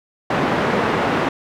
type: band-pass noise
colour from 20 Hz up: pink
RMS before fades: -19 dBFS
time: 0.3-1.29 s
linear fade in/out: 5 ms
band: 200 to 1700 Hz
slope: 12 dB/octave
effects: none